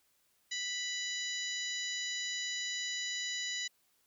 harmonic tone, 987.8 Hz, B5, in tune, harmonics 2 / 3 / 4 / 5 / 6 / 7, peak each -40 / -43 / -40 / -47 / -46 / -42 dBFS, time 0.51-3.68 s, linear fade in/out 10 ms, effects white hiss -73 dBFS RMS until 4.06 s

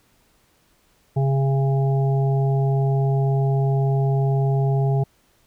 harmonic tone, 136.1 Hz, C#3, 31 cents flat, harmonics 1 / 3 / 5 / 6, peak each -17 / -27 / -31 / -33 dBFS, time 1.16-5.04 s, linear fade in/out 10 ms, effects pink hiss -61 dBFS RMS until 5.46 s

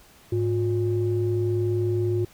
sine tone pair together, 105.9 / 356.2 Hz, G#2 / F4, +34 / +34 cents, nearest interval octave + major sixth, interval 2100 cents, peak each -23 dBFS, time 0.32-2.25 s, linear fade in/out 5 ms, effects tanh soft clip ceiling -14 dBFS + pink hiss -53 dBFS RMS until 2.33 s

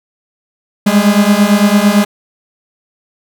45% pulse beating tone pair, 201.1 / 210 Hz, G3 / G#3, +44 / +19 cents, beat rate 8.9 Hz, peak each -10 dBFS, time 0.86-2.05 s, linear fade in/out 10 ms, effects none

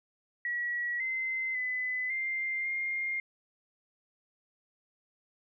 sine tone with pitch steps, 1925 / 2065 / 2010 / 2098 / 2119 Hz, B6 / C7 / B6 / C7 / C7, -45 / -23 / +30 / +4 / +21 cents, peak -30 dBFS, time 0.45-3.2 s, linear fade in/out 2 ms, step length 550 ms, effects none

